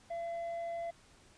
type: tone with tanh clipping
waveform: sine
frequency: 678 Hz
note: E5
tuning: 49 cents sharp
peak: -37 dBFS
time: 0.1-0.91 s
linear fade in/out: 10 ms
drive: 4 dB
effects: pink hiss -62 dBFS RMS until 1.37 s + resampled to 22050 Hz